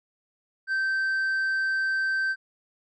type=tone with tanh clipping; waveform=sine; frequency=1555 Hz; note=G6; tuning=14 cents flat; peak=-24 dBFS; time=0.67-2.36 s; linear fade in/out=50 ms; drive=3 dB; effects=none